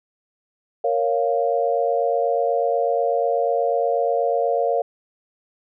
sine chord, Bb minor, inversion none, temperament equal, 466.2 / 554.4 / 698.5 Hz, Bb4 / Db5 / F5, 0 / 0 / 0 cents, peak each -22 dBFS, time 0.84-4.82 s, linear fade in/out 5 ms, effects none

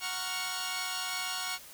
10% pulse chord, Gb major seventh, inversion none, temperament equal, 740 / 932.3 / 1108.7 / 1396.9 Hz, Gb5 / Bb5 / Db6 / F6, 0 / 0 / 0 / 0 cents, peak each -30 / -35 / -29 / -30 dBFS, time 0-1.59 s, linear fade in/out 50 ms, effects white hiss -50 dBFS RMS until 1.73 s

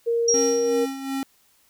sine tone with pitch glide, 466.2 to 470.3 Hz, A#4 to A#4, 0 to +15 cents, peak -19 dBFS, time 0.06-0.86 s, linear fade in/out 20 ms, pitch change +15 cents, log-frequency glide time 0.39-0.63 s
sine tone with exponential decay, 5640 Hz, F8, 16 cents sharp, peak -16 dBFS, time 0.28-1.07 s, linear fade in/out 5 ms, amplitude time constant 170 ms
square tone with tremolo, 270 Hz, C#4, 45 cents flat, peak -25 dBFS, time 0.34-1.23 s, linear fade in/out 0 ms, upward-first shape sine, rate 2.7 Hz, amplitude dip 60%
effects white hiss -61 dBFS RMS until 1.69 s

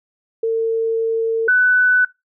sine tone pair in turn, 451.9 / 1495.6 Hz, A4 / F#6, +46 / +18 cents, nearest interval octave + major sixth, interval 2072 cents, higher second, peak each -15 / -10 dBFS, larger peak second, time 0.43-1.48 / 1.48-2.05 s, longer first, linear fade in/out 5 ms, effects noise-tail reverb RT60 0.2 s tail -21 dB re dry

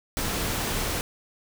pink noise, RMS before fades -28 dBFS, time 0.17-1.01 s, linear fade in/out 0 ms, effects none

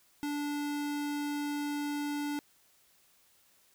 square tone, 291.3 Hz, D4, 14 cents flat, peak -33 dBFS, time 0.23-2.39 s, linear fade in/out 0 ms, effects white hiss -66 dBFS RMS until 3.74 s

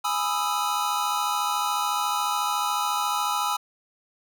square chord, E major seventh, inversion first, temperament equal, 830.6 / 987.8 / 1244.5 / 1318.5 Hz, G#5 / B5 / D#6 / E6, 0 / 0 / 0 / 0 cents, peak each -30 dBFS, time 0.04-3.57 s, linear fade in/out 10 ms, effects none

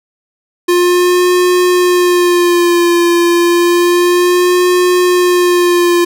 square tone with vibrato, 352.1 Hz, F4, 14 cents sharp, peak -8 dBFS, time 0.68-6.05 s, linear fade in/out 10 ms, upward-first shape sine, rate 0.3 Hz, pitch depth 38 cents each way, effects none

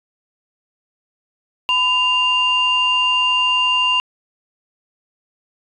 sine tone pair together, 1005.1 / 2794 Hz, B5 / F7, +30 / 0 cents, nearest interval octave + tritone, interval 1770 cents, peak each -18 / -14 dBFS, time 1.69-4 s, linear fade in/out 0 ms, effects tanh soft clip ceiling -8 dBFS

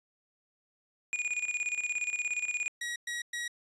square tone with tremolo, 2451 Hz, D#7, 27 cents flat, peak -29 dBFS, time 1.13-2.68 s, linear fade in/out 0 ms, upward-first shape square, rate 17 Hz, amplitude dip 70%
sawtooth tone bursts, 1909 Hz, A#6, 41 cents sharp, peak -30 dBFS, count 3, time 2.81-3.48 s, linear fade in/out 5 ms, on 150 ms, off 110 ms
effects resampled to 24000 Hz

